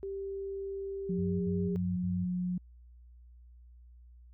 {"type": "tone with pitch glide", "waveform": "sine", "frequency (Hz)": [392, 404], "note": ["G4", "G#4"], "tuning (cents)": [0, -48], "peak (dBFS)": -35, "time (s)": [0.03, 1.76], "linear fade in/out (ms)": 0, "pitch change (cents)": 52, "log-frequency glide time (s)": [1.07, 1.44]}
{"type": "tone", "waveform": "sine", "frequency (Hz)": 180, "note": "F#3", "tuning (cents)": -47, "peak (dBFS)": -30, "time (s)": [1.09, 2.58], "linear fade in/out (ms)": 5}
{"type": "tone bursts", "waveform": "sine", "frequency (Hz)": 95, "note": "F#2", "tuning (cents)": 46, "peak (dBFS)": -35, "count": 4, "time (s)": [1.18, 2.249], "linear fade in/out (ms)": 5, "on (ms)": 220, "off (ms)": 63}
{"effects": ["added 60 Hz sine -52 dBFS peak until 4.33 s"]}